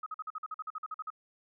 sine tone bursts, 1266 Hz, D#6, 30 cents sharp, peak -35 dBFS, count 14, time 0.03-1.103 s, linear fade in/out 5 ms, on 33 ms, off 47 ms, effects none

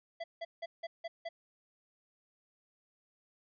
square tone bursts, 668 Hz, E5, 23 cents sharp, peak -38 dBFS, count 6, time 0.2-1.29 s, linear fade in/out 10 ms, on 40 ms, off 170 ms, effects resampled to 11025 Hz

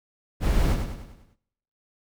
brown noise with echo, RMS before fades -22 dBFS, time 0.4-0.77 s, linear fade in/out 50 ms, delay 99 ms, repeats 6, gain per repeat -6 dB, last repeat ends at 1.364 s, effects noise-tail reverb RT60 0.9 s tail -23 dB re dry

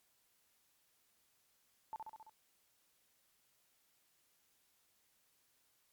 sine tone with echo, 880 Hz, A5, in tune, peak -40 dBFS, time 1.93-1.96 s, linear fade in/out 0 ms, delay 67 ms, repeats 5, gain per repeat -3 dB, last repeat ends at 2.295 s, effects white hiss -75 dBFS RMS until 5.92 s + MP3 96 kbps

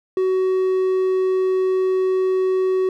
triangle tone, 374.8 Hz, F#4, 22 cents sharp, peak -14 dBFS, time 0.17-2.89 s, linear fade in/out 2 ms, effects none

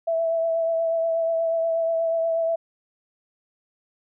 sine tone with vibrato, 659.3 Hz, E5, in tune, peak -20 dBFS, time 0.07-2.56 s, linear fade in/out 10 ms, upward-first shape triangle, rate 8.3 Hz, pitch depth 23 cents each way, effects none

